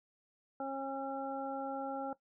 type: harmonic tone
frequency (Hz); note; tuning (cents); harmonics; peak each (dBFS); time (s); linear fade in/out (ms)
271.4; C#4; -36; 1 / 2 / 3 / 5; -42 / -40 / -40 / -46; 0.6-2.13; 2
effects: noise-tail reverb RT60 0.1 s tail -17 dB re dry